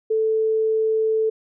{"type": "tone", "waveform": "sine", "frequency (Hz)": 440, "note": "A4", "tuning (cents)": 0, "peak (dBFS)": -17, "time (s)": [0.1, 1.3], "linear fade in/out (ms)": 10, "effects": []}